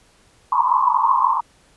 pink band-pass noise, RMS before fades -17 dBFS, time 0.52-1.41 s, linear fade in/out 5 ms, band 920 to 1100 Hz, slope 96 dB/octave, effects pink hiss -55 dBFS RMS until 1.76 s + resampled to 24000 Hz

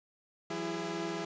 sawtooth tone cluster, 168.4 / 188.3 / 334 / 411.8 Hz, E3 / F#3 / E4 / G#4, +37 / +31 / +23 / -15 cents, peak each -39 / -40 / -33 / -36 dBFS, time 0.5-1.25 s, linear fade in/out 5 ms, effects resampled to 16000 Hz + 11-bit

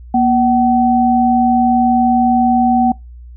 sine tone pair together, 239 / 758.8 Hz, A#3 / F#5, +43 / +43 cents, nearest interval octave + minor sixth, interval 2000 cents, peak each -12 dBFS, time 0.14-2.92 s, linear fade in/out 5 ms, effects noise-tail reverb RT60 0.2 s tail -23 dB re dry + added 60 Hz sine -32 dBFS peak until 3.36 s

